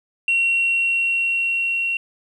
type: tone with level ramp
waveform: sine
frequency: 2736 Hz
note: F7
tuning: 36 cents flat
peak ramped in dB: -14 to -19 dBFS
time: 0.28-1.97 s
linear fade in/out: 2 ms
effects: tanh soft clip ceiling -12 dBFS + 9-bit